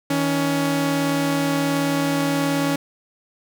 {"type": "tone pair together", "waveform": "sawtooth", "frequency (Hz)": [159.3, 279.9], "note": ["D#3", "C#4"], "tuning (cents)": [41, 17], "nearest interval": "minor seventh", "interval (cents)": 976, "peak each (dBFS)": [-21, -16], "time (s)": [0.1, 2.76], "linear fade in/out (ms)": 5, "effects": []}